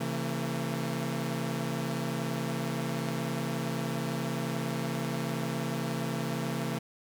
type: tone cluster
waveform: sawtooth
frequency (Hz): 134.6 / 165.7 / 226.6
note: C3 / E3 / A#3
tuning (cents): +49 / +9 / -49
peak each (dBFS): -31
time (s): 0-6.79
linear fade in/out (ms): 10
effects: none